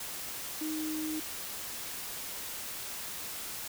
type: tone in noise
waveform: sine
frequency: 311.1 Hz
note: D#4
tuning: in tune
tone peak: -33 dBFS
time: 0.61-1.2 s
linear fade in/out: 5 ms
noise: white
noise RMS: -40 dBFS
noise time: 0-3.68 s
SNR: +4 dB
effects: none